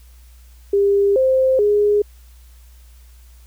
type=tone with pitch steps; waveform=sine; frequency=400.4 / 523 / 413.9 Hz; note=G4 / C5 / G#4; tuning=+37 / -1 / -6 cents; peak=-12 dBFS; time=0.73-2.02 s; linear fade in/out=5 ms; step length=430 ms; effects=added 60 Hz sine -42 dBFS peak until 3.46 s + white hiss -55 dBFS RMS until 3.46 s